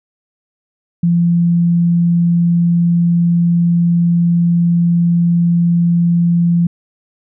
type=tone; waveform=sine; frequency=171.4 Hz; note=F3; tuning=32 cents flat; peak=-9 dBFS; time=1.03-6.67 s; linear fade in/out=5 ms; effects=none